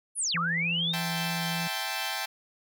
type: linear two-way sweep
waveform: sine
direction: down then up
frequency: 11000 to 1117 to 3866 Hz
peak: -26 dBFS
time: 0.15-0.96 s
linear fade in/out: 50 ms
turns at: 0.38 s
type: tone with vibrato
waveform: triangle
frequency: 168.5 Hz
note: E3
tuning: 38 cents sharp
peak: -30 dBFS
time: 0.34-1.68 s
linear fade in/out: 10 ms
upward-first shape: triangle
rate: 3.3 Hz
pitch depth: 10 cents each way
type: chord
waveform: 10% pulse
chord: A minor seventh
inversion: second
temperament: equal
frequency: 659.3 / 784 / 880 / 1046.5 Hz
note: E5 / G5 / A5 / C6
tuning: 0 / 0 / 0 / 0 cents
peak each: -30 / -25 / -27 / -30 dBFS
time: 0.93-2.26 s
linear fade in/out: 10 ms
effects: none